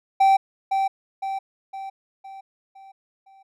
triangle tone with echo, 777 Hz, G5, 16 cents flat, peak -11 dBFS, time 0.2-0.37 s, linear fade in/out 10 ms, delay 510 ms, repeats 6, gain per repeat -6 dB, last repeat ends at 3.43 s, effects none

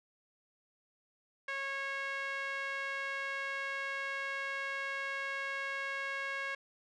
sawtooth tone with band-pass filter, 548 Hz, C#5, 20 cents flat, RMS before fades -38 dBFS, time 1.48-6.55 s, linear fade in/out 5 ms, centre 1900 Hz, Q 2.8, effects resampled to 22050 Hz

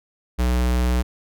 square tone, 61.5 Hz, B1, 7 cents flat, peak -18 dBFS, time 0.38-1.03 s, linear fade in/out 20 ms, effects none

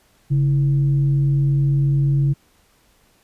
sine tone with frequency modulation, 140.2 Hz, C#3, 20 cents sharp, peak -14 dBFS, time 0.3-2.34 s, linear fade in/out 20 ms, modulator 186 Hz, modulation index 0.26, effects pink hiss -58 dBFS RMS until 3.23 s + resampled to 32000 Hz

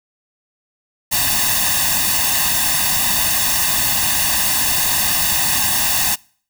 white noise with comb filter, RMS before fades -17 dBFS, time 1.11-6.16 s, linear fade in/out 20 ms, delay 1.1 ms, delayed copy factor +0.95, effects noise-tail reverb RT60 0.5 s tail -25 dB re dry

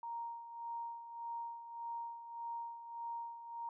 sine tone with tremolo, 933 Hz, A#5, 1 cent sharp, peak -39 dBFS, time 0.03-3.69 s, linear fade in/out 2 ms, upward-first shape sine, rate 1.7 Hz, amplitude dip 65%, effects none

